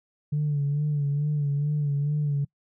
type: tone with vibrato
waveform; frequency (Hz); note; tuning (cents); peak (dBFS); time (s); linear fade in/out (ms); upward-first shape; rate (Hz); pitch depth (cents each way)
sine; 145.8; D3; -12; -21; 0.32-2.45; 10; sine; 2.3; 50
effects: noise-tail reverb RT60 0.1 s tail -26 dB re dry + tanh soft clip ceiling -19 dBFS